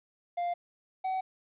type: tone pair in turn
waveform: triangle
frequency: 698.5 / 754.5 Hz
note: F5 / F#5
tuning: 0 / +34 cents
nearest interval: minor second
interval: 134 cents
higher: second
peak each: -27 dBFS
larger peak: neither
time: 0.37-0.54 / 1.04-1.21 s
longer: neither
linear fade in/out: 10 ms
effects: resampled to 8000 Hz + 11-bit